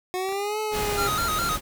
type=linear two-way sweep; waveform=25% pulse; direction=up then down; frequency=363.4 to 432.5 to 402.3 Hz; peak=-22 dBFS; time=0.14-1.09 s; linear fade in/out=0 ms; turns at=0.6 s
type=clicks; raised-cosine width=0.5 ms; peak=-29 / -27 / -28 / -28 / -22 dBFS; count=5; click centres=0.29 / 0.324 / 0.765 / 0.892 / 0.93 s
type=noise; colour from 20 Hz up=pink; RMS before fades=-30 dBFS; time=0.71-1.61 s; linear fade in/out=50 ms
type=tone with vibrato; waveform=square; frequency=1316 Hz; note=E6; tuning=3 cents flat; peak=-25 dBFS; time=0.97-1.57 s; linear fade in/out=20 ms; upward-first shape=square; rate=4.8 Hz; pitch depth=81 cents each way
effects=none